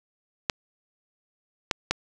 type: clicks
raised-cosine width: 0.2 ms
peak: -5 dBFS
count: 3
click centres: 0.498 / 1.712 / 1.91 s
effects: none